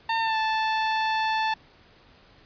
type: tone with pitch glide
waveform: sawtooth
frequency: 905 to 878.7 Hz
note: A5 to A5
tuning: +48 to -3 cents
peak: -19 dBFS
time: 0.09-1.54 s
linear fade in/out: 5 ms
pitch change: -51 cents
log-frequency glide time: 0.2-0.37 s
effects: pink hiss -55 dBFS RMS until 2.45 s + resampled to 11025 Hz